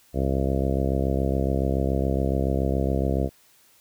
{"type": "harmonic tone", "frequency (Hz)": 67.1, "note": "C2", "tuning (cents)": 44, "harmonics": [1, 2, 3, 4, 5, 6, 7, 8, 9, 10], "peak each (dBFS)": [-25, -28, -30, -31, -32, -33, -33, -34, -35, -35], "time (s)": [0.13, 3.3], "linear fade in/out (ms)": 50, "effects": ["white hiss -58 dBFS RMS until 3.8 s"]}